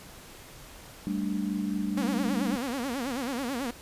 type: chord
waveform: sine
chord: G suspended second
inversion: none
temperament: just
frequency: 196 / 220.5 / 294 Hz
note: G3 / A3 / D4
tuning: 0 / +4 / +2 cents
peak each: -30 / -33 / -33 dBFS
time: 1.07-2.56 s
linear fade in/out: 0 ms
type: tone with vibrato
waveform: sawtooth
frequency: 256.4 Hz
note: C4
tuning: 35 cents flat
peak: -26 dBFS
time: 1.97-3.71 s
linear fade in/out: 5 ms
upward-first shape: sine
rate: 9.2 Hz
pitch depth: 180 cents each way
effects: pink hiss -48 dBFS RMS until 3.81 s + resampled to 32000 Hz